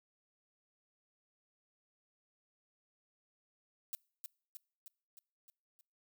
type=noise with echo; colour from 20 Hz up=violet; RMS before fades=-40 dBFS; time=3.93-3.95 s; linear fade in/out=0 ms; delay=310 ms; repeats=6; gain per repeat=-4 dB; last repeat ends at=5.81 s; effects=noise-tail reverb RT60 0.5 s tail -26 dB re dry